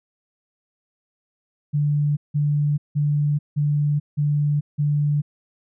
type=tone bursts; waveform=sine; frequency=146.83 Hz; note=D3; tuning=in tune; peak=-17 dBFS; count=6; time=1.73-5.22 s; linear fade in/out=20 ms; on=440 ms; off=170 ms; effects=none